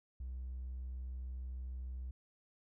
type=tone; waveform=triangle; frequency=63.3 Hz; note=B1; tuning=43 cents sharp; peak=-37 dBFS; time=0.2-2.11 s; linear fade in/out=5 ms; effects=tanh soft clip ceiling -37 dBFS